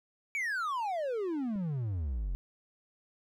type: exponential sweep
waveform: triangle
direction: down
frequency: 2335 to 41.2 Hz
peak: -29 dBFS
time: 0.35-2.35 s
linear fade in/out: 0 ms
type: click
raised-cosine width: 3 ms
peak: -36 dBFS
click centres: 1.558 s
effects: none